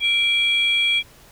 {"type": "tone pair together", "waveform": "sine", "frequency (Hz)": [2349, 3310], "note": ["D7", "G#7"], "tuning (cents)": [0, -6], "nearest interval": "tritone", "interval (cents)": 594, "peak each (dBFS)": -18, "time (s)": [0, 1.03], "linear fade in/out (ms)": 50, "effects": ["tanh soft clip ceiling -10 dBFS", "pink hiss -49 dBFS RMS until 1.31 s"]}